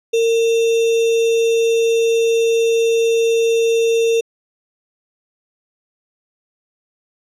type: tone with sample-and-hold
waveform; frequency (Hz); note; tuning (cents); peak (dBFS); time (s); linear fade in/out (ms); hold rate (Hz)
sine; 457.8; A#4; -31; -12; 0.13-4.21; 10; 3150
effects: low-pass 8000 Hz 12 dB/octave